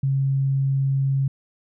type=tone; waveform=sine; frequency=136.1 Hz; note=C#3; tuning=31 cents flat; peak=-18 dBFS; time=0.03-1.28 s; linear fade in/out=5 ms; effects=none